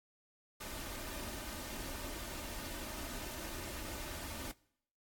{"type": "noise with comb filter", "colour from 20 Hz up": "pink", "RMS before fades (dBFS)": -44, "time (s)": [0.6, 4.52], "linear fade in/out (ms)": 10, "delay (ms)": 3.3, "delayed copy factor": 0.55, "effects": ["noise-tail reverb RT60 0.7 s tail -22 dB re dry", "AAC 64 kbps"]}